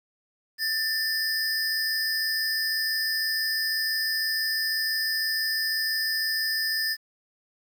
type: tone pair together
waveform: square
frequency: 1779 / 4993 Hz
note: A6 / D#8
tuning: +19 / +5 cents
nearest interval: octave + tritone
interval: 1786 cents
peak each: -28 dBFS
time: 0.58-6.97 s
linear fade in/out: 50 ms
effects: 9-bit